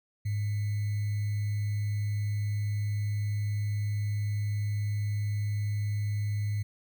sine tone with sample-and-hold, 103.83 Hz, G#2, in tune, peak -27 dBFS, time 0.25-6.63 s, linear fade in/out 10 ms, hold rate 2100 Hz, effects none

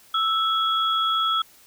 sine tone pair together, 1318.5 / 3337 Hz, E6 / G#7, 0 / +8 cents, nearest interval octave + major third, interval 1608 cents, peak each -21 / -24 dBFS, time 0.14-1.42 s, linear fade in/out 5 ms, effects white hiss -53 dBFS RMS until 1.66 s

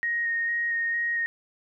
sine tone with vibrato, 1866 Hz, A#6, 1 cent sharp, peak -24 dBFS, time 0.03-1.26 s, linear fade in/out 0 ms, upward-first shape square, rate 2.2 Hz, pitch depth 10 cents each way, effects none

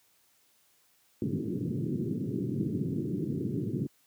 pink band-pass noise, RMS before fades -32 dBFS, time 1.22-3.87 s, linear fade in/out 2 ms, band 110 to 380 Hz, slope 48 dB/octave, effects white hiss -67 dBFS RMS until 4.06 s + high-pass 60 Hz 12 dB/octave

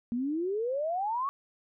sine exponential sweep, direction up, 229.9 to 1138 Hz, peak -28 dBFS, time 0.12-1.29 s, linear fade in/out 0 ms, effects none

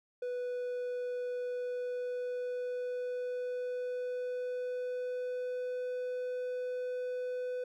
triangle tone with pitch glide, 493.9 to 499.9 Hz, B4 to B4, 0 to +21 cents, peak -32 dBFS, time 0.22-7.64 s, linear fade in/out 5 ms, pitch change +21 cents, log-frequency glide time 1.34-5.8 s, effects none

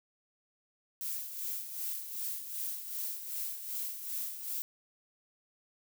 violet noise with tremolo, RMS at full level -36 dBFS, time 1.01-4.62 s, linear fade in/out 0 ms, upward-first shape sine, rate 2.6 Hz, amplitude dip 60%, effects none

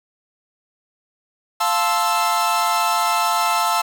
45% pulse chord, F major seventh, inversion none, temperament equal, 698.5 / 880 / 1046.5 / 1318.5 Hz, F5 / A5 / C6 / E6, 0 / 0 / 0 / 0 cents, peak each -24 / -21 / -25 / -21 dBFS, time 1.6-3.82 s, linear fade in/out 10 ms, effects none

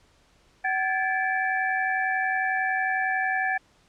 sine tone cluster, 757 / 1642 / 1733 / 2319 Hz, F#5 / G#6 / A6 / D7, +39 / -20 / -27 / -22 cents, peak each -27 / -32 / -26 / -34 dBFS, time 0.64-3.58 s, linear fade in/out 10 ms, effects pink hiss -61 dBFS RMS until 3.88 s + low-pass 7000 Hz 12 dB/octave

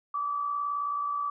sine tone pair together, 1155 / 1213.8 Hz, D6 / D#6, -29 / -43 cents, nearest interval minor second, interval 86 cents, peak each -28 / -39 dBFS, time 0.14-1.3 s, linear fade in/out 5 ms, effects none

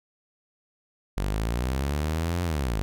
sawtooth linear two-way sweep, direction up then down, 46.39 to 89.1 to 46.39 Hz, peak -21 dBFS, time 1.17-2.82 s, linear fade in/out 0 ms, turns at 2.43 s, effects none

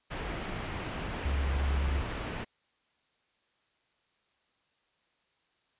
pink low-pass noise, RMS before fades -37 dBFS, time 0.1-2.45 s, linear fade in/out 20 ms, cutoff 3100 Hz, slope 24 dB/octave
sine tone with vibrato, 69.3 Hz, C#2, in tune, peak -27 dBFS, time 1.25-2.02 s, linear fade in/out 5 ms, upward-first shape triangle, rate 3.5 Hz, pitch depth 16 cents each way
effects white hiss -73 dBFS RMS until 5.79 s + resampled to 8000 Hz

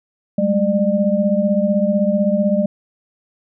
sine tone cluster, 195.4 / 211.2 / 600 Hz, G3 / G#3 / D5, -5 / +29 / +37 cents, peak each -18 dBFS, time 0.38-2.66 s, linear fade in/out 5 ms, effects none

